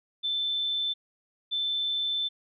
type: tone pair in turn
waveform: sine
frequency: 3533 / 3533 Hz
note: A7 / A7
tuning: +6 / +6 cents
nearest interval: unison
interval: 0 cents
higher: neither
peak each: -26 dBFS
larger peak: neither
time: 0.23-0.94 / 1.51-2.29 s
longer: second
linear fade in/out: 20 ms
effects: none